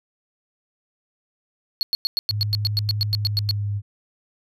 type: tone bursts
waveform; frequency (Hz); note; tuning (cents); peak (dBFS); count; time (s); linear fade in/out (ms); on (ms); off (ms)
triangle; 4355; C#8; -31; -17; 15; 1.81-3.51; 0; 20; 100
type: tone with pitch glide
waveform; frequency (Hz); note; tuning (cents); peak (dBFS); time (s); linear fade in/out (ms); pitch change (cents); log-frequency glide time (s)
sine; 104.4 to 102.07; G#2 to G#2; +10 to -30; -22; 2.29-3.82; 50; -40; 3.14-3.71
effects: none